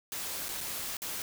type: noise with dropouts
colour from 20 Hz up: white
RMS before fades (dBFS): -37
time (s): 0.12-1.22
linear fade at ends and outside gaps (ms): 1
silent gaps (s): 0.484-0.489 / 0.607-0.611 / 0.969-1.019
effects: none